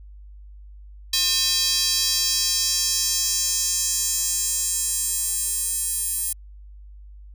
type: tone with high-pass filter sweep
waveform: square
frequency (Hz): 360.1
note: F#4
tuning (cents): -47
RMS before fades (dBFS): -23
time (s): 1.13-6.33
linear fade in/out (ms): 5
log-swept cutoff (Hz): 4200 to 9800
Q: 2.4
effects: added 50 Hz sine -40 dBFS peak until 7.34 s